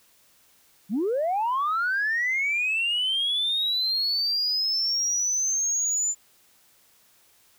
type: linear sweep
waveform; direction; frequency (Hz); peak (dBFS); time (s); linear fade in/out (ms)
sine; up; 174.61 to 7130; -21; 0.89-6.15; 50
effects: tanh soft clip ceiling -19 dBFS + white hiss -60 dBFS RMS until 7.58 s

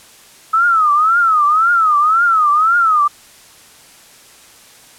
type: tone with vibrato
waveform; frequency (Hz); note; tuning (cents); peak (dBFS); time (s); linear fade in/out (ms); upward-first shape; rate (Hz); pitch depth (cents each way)
sine; 1285; E6; -45; -9; 0.53-3.08; 10; triangle; 1.9; 190
effects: white hiss -43 dBFS RMS until 4.98 s + low-pass 11000 Hz 12 dB/octave

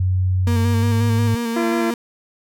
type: tone with pitch glide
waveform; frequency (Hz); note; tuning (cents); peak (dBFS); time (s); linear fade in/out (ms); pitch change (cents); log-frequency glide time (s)
sine; 92.5 to 105.03; F#2 to G#2; 0 to +20; -15; 0-1.35; 5; +220; 0.44-1.07
type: tone with vibrato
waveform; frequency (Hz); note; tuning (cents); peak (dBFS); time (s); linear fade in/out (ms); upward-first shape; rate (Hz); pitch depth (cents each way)
35% pulse; 233.1; A#3; 0; -19; 0.47-1.94; 2; square; 5.6; 24
type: harmonic tone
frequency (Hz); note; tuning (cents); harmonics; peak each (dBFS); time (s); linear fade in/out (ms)
340; F4; -46; 1 / 2 / 3 / 4 / 5 / 6 / 7; -20 / -26 / -30 / -32 / -34 / -36 / -37; 1.56-1.91; 5
effects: none

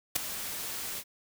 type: noise with ADSR envelope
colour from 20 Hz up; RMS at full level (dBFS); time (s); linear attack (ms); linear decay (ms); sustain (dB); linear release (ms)
white; -23; 0.15-1.04; 13; 4; -14; 60
effects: none

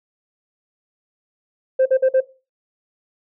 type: tone bursts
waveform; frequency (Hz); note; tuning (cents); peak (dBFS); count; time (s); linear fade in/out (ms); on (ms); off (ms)
sine; 523.3; C5; 0; -10; 4; 1.79-2.206; 10; 68; 48
effects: noise-tail reverb RT60 0.3 s tail -17 dB re dry + tanh soft clip ceiling -10 dBFS

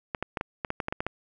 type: clicks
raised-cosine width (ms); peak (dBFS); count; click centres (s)
0.5; -14; 11; 0.148 / 0.226 / 0.372 / 0.411 / 0.648 / 0.704 / 0.802 / 0.884 / 0.925 / 1.005 / 1.066
effects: none

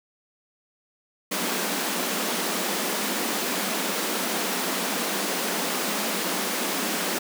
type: high-pass noise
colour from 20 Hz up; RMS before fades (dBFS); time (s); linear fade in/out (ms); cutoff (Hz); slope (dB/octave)
pink; -27; 1.31-7.19; 10; 180; 96
effects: none

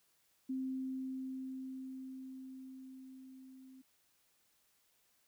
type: tone with level ramp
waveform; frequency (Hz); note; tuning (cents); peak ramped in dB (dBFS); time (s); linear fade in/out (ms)
sine; 261.9; C4; +2; -35 to -54; 0.49-3.82; 10
effects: white hiss -74 dBFS RMS until 5.27 s

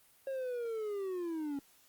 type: linear sweep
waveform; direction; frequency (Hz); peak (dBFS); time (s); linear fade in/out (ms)
triangle; down; 545 to 274.3; -33; 0.27-1.59; 2
effects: white hiss -65 dBFS RMS until 1.88 s + Opus 32 kbps

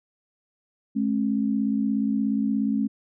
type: tone pair together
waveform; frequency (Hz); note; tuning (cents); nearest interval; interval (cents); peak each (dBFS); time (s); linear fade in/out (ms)
sine; 213.3 / 270.2; G#3 / C#4; +46 / -44; major third; 410; -23 / -25; 0.95-2.88; 20
effects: none

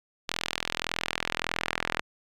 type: tone with band-pass filter sweep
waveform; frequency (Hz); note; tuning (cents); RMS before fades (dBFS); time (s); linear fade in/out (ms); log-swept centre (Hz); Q
sawtooth; 41.7; E1; +21; -33; 0.28-2.01; 10; 3500 to 2000; 1.2
effects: none

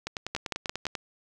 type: two click trains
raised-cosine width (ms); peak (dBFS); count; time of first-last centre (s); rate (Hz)
0.2; -12 / -15; 4 / 10; 0.35-0.867 / 0.07-0.952; 5.8 / 10.2
effects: none

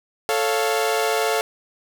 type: chord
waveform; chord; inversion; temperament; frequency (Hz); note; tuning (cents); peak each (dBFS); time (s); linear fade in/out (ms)
sawtooth; A augmented; none; equal; 440 / 554.4 / 698.5; A4 / C#5 / E#5; 0 / 0 / 0; -18 / -22 / -20; 0.29-1.41; 0
effects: none

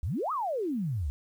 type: exponential two-way sweep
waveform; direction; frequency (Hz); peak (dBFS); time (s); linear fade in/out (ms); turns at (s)
sine; up then down; 64.3 to 1300 to 64.3; -28; 0.03-1.1; 0; 0.32
effects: 10-bit

